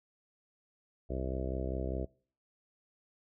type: harmonic tone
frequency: 65 Hz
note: C2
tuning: 11 cents flat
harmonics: 1 / 2 / 3 / 4 / 5 / 6 / 7 / 8 / 9 / 10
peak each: -36 / -42 / -45 / -45 / -43 / -43 / -46 / -46 / -46 / -46 dBFS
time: 1.09-2.06 s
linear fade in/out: 20 ms
effects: noise-tail reverb RT60 0.5 s tail -25 dB re dry